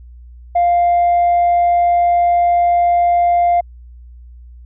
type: tone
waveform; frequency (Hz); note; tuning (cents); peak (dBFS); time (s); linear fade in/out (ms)
sine; 698.5; F5; 0; -8; 0.55-3.61; 10
effects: tanh soft clip ceiling -8 dBFS + added 60 Hz sine -35 dBFS peak until 4.65 s